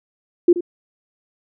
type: tone with echo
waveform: sine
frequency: 349.2 Hz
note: F4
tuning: in tune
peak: -7 dBFS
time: 0.48-0.53 s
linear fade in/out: 5 ms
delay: 78 ms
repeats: 1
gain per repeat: -13 dB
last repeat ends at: 0.608 s
effects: none